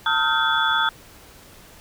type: tone cluster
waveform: sine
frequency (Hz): 899 / 1275 / 1402 / 1553 / 3430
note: A5 / D#6 / F6 / G6 / A7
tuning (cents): +37 / +42 / +6 / -17 / -45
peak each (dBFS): -24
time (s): 0.06-0.89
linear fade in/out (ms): 2
effects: pink hiss -47 dBFS RMS until 1.8 s